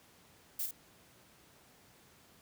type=noise with echo; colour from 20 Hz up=violet; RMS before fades=-36 dBFS; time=0.59-0.66 s; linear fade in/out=5 ms; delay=51 ms; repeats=1; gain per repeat=-6 dB; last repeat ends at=0.711 s; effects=pink hiss -62 dBFS RMS until 2.41 s + high-pass 80 Hz 12 dB/octave